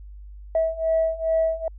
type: beating tone pair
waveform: sine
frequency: 647 / 649.4 Hz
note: E5 / E5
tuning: -32 / -26 cents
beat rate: 2.4 Hz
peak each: -23 / -21 dBFS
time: 0.55-1.68 s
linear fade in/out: 2 ms
effects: tanh soft clip ceiling -13 dBFS + added 50 Hz sine -38 dBFS peak until 1.78 s